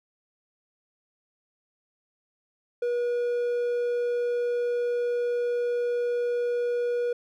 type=tone; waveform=triangle; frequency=482.3 Hz; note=B4; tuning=41 cents flat; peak=-22 dBFS; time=2.82-7.13 s; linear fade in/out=5 ms; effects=none